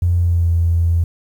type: tone with pitch glide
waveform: triangle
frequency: 87.31 to 84.34 Hz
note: F2 to E2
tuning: 0 to +40 cents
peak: -8 dBFS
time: 0.02-1.04 s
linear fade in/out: 5 ms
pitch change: -60 cents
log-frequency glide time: 0.15-0.5 s
effects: tanh soft clip ceiling -10 dBFS + 8-bit